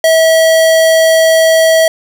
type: tone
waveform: square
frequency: 647 Hz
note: E5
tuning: 32 cents flat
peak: -6 dBFS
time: 0.04-1.88 s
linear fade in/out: 2 ms
effects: none